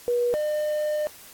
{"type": "tone pair in turn", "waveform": ["sine", "triangle"], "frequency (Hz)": [483.3, 603.9], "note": ["B4", "D5"], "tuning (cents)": [-38, 48], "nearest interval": "major third", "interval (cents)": 386, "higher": "second", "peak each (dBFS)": [-20, -21], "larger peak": "first", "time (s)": [[0.08, 0.34], [0.34, 1.07]], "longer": "second", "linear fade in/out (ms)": 0, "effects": ["white hiss -47 dBFS RMS until 1.33 s", "AAC 64 kbps"]}